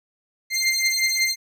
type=beating tone pair; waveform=20% pulse; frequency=2093 / 2098.5 Hz; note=C7 / C7; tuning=0 / +5 cents; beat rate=5.5 Hz; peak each=-17 dBFS; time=0.5-1.36 s; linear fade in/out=50 ms; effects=resampled to 32000 Hz